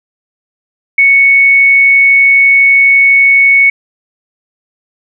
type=tone; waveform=sine; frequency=2217 Hz; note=C#7; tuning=in tune; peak=-3 dBFS; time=0.98-3.7 s; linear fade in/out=5 ms; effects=none